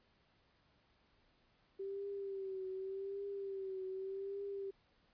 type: tone with vibrato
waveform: sine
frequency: 388.4 Hz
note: G4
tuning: 16 cents flat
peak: -40 dBFS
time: 1.79-4.71 s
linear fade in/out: 10 ms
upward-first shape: triangle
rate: 0.85 Hz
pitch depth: 58 cents each way
effects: pink hiss -73 dBFS RMS until 5.13 s + resampled to 11025 Hz